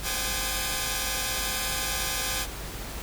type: tone cluster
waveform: 5% pulse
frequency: 520 / 758 / 817 / 1217 / 1694 Hz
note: C5 / F#5 / G#5 / D#6 / G#6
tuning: -11 / +42 / -29 / -39 / +34 cents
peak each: -23 dBFS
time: 0.02-2.47 s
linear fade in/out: 50 ms
effects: added 50 Hz sine -38 dBFS peak until 3.02 s + pink hiss -38 dBFS RMS until 3.02 s